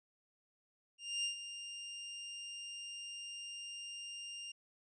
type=tone with ADSR envelope; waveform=sawtooth; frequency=2800 Hz; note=F7; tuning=4 cents sharp; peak=-30 dBFS; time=0.98-4.52 s; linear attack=260 ms; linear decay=110 ms; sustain=-11 dB; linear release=7 ms; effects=resampled to 22050 Hz